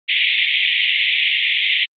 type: band-pass noise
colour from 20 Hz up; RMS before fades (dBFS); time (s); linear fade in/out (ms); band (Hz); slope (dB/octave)
pink; -17; 0.08-1.86; 20; 2000 to 3600; 96
effects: Opus 32 kbps